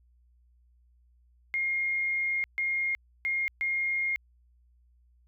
sine tone bursts at uneven times, 2134 Hz, C7, 34 cents sharp, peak -26 dBFS, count 4, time 1.54-2.44 / 2.58-2.95 / 3.25-3.48 / 3.61-4.16 s, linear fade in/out 0 ms, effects added 60 Hz sine -60 dBFS peak until 5.27 s

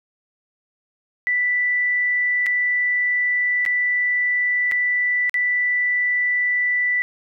sine tone with dropouts, 1975.5 Hz, B6, in tune, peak -17 dBFS, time 1.27-7.02 s, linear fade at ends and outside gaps 0 ms, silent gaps 2.462-2.466 / 3.652-3.662 / 4.714-4.72 / 5.295-5.342 s, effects none

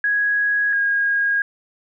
sine tone pair in turn, 1661.2 / 1633.6 Hz, G#6 / G#6, 0 / -29 cents, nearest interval unison, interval 29 cents, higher first, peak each -16 dBFS, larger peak neither, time 0.04-0.73 / 0.73-1.42 s, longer neither, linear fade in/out 2 ms, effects none

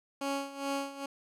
15% pulse tone with tremolo, 277.2 Hz, C#4, in tune, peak -24 dBFS, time 0.21-1.06 s, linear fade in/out 5 ms, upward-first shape sine, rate 2.4 Hz, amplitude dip 80%, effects low-pass 11000 Hz 12 dB/octave

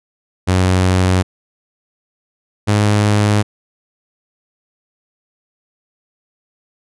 sawtooth tone pair in turn, 92.5 / 104.16 Hz, F#2 / G#2, 0 / +6 cents, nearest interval major second, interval 206 cents, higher second, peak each -7 dBFS, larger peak neither, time 0.47-1.23 / 2.67-3.43 s, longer neither, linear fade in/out 20 ms, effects resampled to 24000 Hz

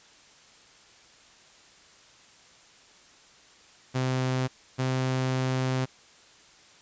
sawtooth tone pair in turn, 129.2 / 129.9 Hz, C3 / C3, -21 / -12 cents, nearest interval unison, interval 9 cents, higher second, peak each -21 dBFS, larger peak neither, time 3.94-4.48 / 4.78-5.86 s, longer second, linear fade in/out 20 ms, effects white hiss -55 dBFS RMS until 6.81 s + resampled to 16000 Hz

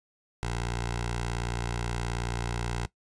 10% pulse tone with notch filter, 58.7 Hz, A#1, 13 cents sharp, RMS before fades -32 dBFS, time 0.43-2.86 s, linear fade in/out 0 ms, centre 250 Hz, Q 0.89, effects noise-tail reverb RT60 0.1 s tail -18 dB re dry + resampled to 22050 Hz

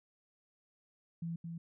sine tone with echo, 167.3 Hz, E3, 26 cents sharp, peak -36 dBFS, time 1.22-1.36 s, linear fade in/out 5 ms, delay 220 ms, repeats 1, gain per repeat -4 dB, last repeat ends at 1.58 s, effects none

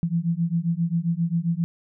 sine beating tone pair, 164.81 / 172.31 Hz, E3 / F3, 0 / -23 cents, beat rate 7.5 Hz, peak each -24 dBFS, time 0.03-1.64 s, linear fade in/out 0 ms, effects none

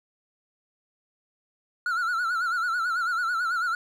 triangle tone with vibrato, 1396.9 Hz, F6, in tune, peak -22 dBFS, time 1.86-3.75 s, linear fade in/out 2 ms, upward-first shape sine, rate 9.1 Hz, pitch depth 99 cents each way, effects none

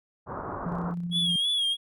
white low-pass noise, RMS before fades -35 dBFS, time 0.26-0.95 s, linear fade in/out 50 ms, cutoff 1300 Hz, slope 48 dB/octave
sine tone with tremolo, 173.6 Hz, F3, 10 cents flat, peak -28 dBFS, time 0.66-1.36 s, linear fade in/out 2 ms, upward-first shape square, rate 16 Hz, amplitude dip 25%
triangle tone with vibrato, 3322 Hz, G#7, in tune, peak -22 dBFS, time 1.11-1.77 s, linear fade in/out 50 ms, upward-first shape sine, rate 3.1 Hz, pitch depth 65 cents each way
effects none

